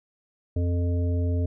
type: harmonic tone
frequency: 87.31 Hz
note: F2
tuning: in tune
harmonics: 1 / 3 / 5 / 7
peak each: -22 / -32 / -36 / -39 dBFS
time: 0.56-1.46 s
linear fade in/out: 5 ms
effects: none